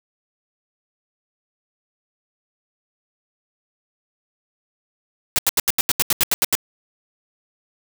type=noise bursts; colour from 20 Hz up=white; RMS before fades=-17 dBFS; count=12; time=5.36-6.552 s; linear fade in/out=0 ms; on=26 ms; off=80 ms; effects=none